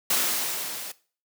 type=noise with level ramp; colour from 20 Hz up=white; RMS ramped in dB=-22 to -37 dBFS; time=0.1-0.92 s; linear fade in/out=5 ms; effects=noise-tail reverb RT60 0.4 s tail -19 dB re dry + high-pass 200 Hz 12 dB/octave